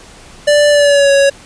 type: tone with pitch glide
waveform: square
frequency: 587.3 to 556.3 Hz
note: D5 to C#5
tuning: 0 to +6 cents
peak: -7 dBFS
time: 0.47-1.3 s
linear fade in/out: 10 ms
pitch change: -94 cents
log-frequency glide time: 0.7-1.11 s
effects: pink hiss -38 dBFS RMS until 1.45 s + resampled to 22050 Hz